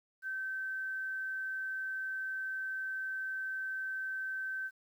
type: tone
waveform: sine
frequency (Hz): 1544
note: G6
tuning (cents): -27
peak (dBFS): -35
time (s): 0.22-4.71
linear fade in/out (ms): 50
effects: 11-bit